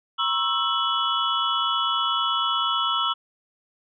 sine tone cluster, 957 / 1086 / 1322 / 2982 / 3362 Hz, A#5 / C#6 / E6 / F#7 / G#7, +45 / -36 / +5 / +13 / +20 cents, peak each -32 / -29 / -24 / -28 / -28 dBFS, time 0.18-3.14 s, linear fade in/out 20 ms, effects none

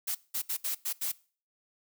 blue noise bursts at uneven times, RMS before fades -32 dBFS, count 6, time 0.07-0.15 / 0.34-0.42 / 0.49-0.57 / 0.64-0.75 / 0.85-0.93 / 1.01-1.12 s, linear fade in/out 10 ms, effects noise-tail reverb RT60 0.4 s tail -21 dB re dry

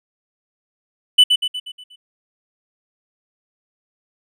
triangle tone with echo, 2987 Hz, F#7, 16 cents sharp, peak -4 dBFS, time 1.18-1.24 s, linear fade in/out 10 ms, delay 120 ms, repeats 6, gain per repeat -6 dB, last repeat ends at 1.96 s, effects none

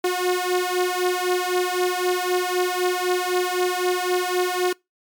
sawtooth beating tone pair, 360 / 363.9 Hz, F#4 / F#4, -47 / -29 cents, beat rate 3.9 Hz, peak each -19 dBFS, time 0.04-4.73 s, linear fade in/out 5 ms, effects noise-tail reverb RT60 0.2 s tail -25 dB re dry + MP3 96 kbps

